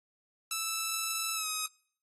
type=tone with pitch glide; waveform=5% pulse; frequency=1318.5 to 1264.1 Hz; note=E6 to D#6; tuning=0 to +27 cents; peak=-20 dBFS; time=0.51-1.66 s; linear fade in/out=2 ms; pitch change=-73 cents; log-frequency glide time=1.34-1.47 s; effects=noise-tail reverb RT60 0.6 s tail -26 dB re dry + AAC 32 kbps